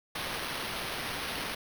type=noise with sample-and-hold; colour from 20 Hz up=violet; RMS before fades=-36 dBFS; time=0.15-1.55 s; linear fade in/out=5 ms; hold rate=7350 Hz; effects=none